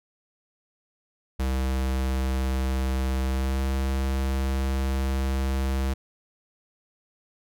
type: tone with pitch glide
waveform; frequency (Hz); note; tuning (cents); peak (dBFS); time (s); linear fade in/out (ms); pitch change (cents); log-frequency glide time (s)
square; 65.5 to 66.64; C2 to C2; +2 to +32; -24; 1.39-5.94; 10; +30; 3.27-3.63
effects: none